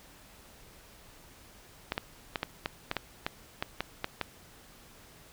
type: clicks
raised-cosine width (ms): 0.3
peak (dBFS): -14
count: 12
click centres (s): 1.921 / 1.979 / 2.358 / 2.431 / 2.659 / 2.914 / 2.967 / 3.265 / 3.625 / 3.806 / 4.044 / 4.213
effects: pink hiss -55 dBFS RMS until 5.32 s